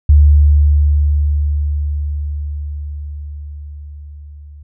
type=tone with level ramp; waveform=sine; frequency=73.42 Hz; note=D2; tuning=in tune; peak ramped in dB=-3 to -33 dBFS; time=0.09-4.63 s; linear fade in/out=5 ms; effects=none